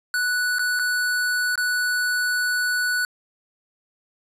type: tone with dropouts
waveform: square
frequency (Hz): 1480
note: F#6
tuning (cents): 0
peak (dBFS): -21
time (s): 0.14-3.05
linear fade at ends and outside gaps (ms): 1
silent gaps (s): 0.585-0.593 / 0.791-0.795 / 1.556-1.577
effects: resampled to 32000 Hz